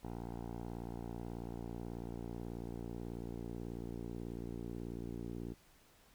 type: tone with low-pass filter sweep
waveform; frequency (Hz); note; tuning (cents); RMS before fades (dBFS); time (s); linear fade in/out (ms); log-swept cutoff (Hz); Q
10% pulse; 58.3; A#1; +1; -44; 0.03-5.54; 10; 770 to 390; 1.6
effects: pink hiss -66 dBFS RMS until 6.14 s